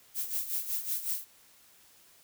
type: noise with tremolo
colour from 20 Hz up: violet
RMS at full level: -31 dBFS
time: 0.14-1.25 s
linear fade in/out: 50 ms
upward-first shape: sine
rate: 5.4 Hz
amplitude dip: 70%
effects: white hiss -60 dBFS RMS until 2.23 s